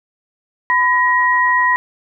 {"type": "tone pair together", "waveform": "sine", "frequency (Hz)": [1003, 1895.4], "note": ["B5", "A#6"], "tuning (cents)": [26, 28], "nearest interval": "major seventh", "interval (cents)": 1102, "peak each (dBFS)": -14, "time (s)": [0.7, 1.76], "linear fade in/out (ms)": 0, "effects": []}